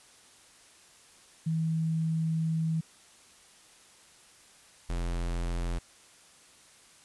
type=tone pair in turn; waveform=sine / square; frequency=161.2 / 43.08 Hz; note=E3 / F1; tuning=-38 / -23 cents; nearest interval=octave + major seventh; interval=2285 cents; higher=first; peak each=-26 / -30 dBFS; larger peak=first; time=1.46-2.81 / 4.89-5.79 s; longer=first; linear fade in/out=10 ms; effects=white hiss -57 dBFS RMS until 7.04 s + resampled to 24000 Hz